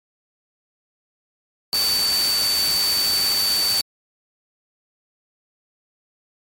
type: tone in noise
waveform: sine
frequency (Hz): 4555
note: C#8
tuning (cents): +46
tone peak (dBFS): -18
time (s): 1.73-3.81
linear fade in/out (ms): 0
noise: white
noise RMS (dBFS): -25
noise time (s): 1.73-3.81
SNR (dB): +4
effects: MP3 64 kbps